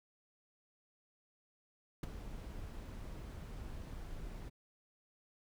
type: noise with ADSR envelope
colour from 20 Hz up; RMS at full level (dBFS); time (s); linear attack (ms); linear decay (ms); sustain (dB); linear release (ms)
brown; -33; 2.03-4.5; 5; 13; -13; 21
effects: none